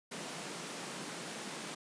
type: high-pass noise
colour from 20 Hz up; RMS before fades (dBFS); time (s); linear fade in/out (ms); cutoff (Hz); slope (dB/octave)
pink; -43; 0.11-1.75; 10; 150; 48
effects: resampled to 22050 Hz